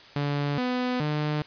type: tone with pitch steps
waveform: sawtooth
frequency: 144 / 250.1 / 150.4 Hz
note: D3 / B3 / D3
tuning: -34 / +22 / +42 cents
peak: -21 dBFS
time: 0.16-1.42 s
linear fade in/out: 2 ms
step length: 420 ms
effects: white hiss -49 dBFS RMS until 1.46 s + resampled to 11025 Hz